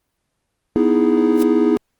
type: chord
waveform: triangle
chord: E major seventh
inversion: second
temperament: equal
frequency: 246.9 / 311.1 / 329.6 / 415.3 Hz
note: B3 / D#4 / E4 / G#4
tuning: 0 / 0 / 0 / 0 cents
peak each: -16 dBFS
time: 0.76-1.77 s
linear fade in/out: 0 ms
type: noise with exponential growth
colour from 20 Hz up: white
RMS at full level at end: -27 dBFS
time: 1.31-1.43 s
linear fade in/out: 5 ms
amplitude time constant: 24 ms
effects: pink hiss -72 dBFS RMS until 1.99 s + Opus 24 kbps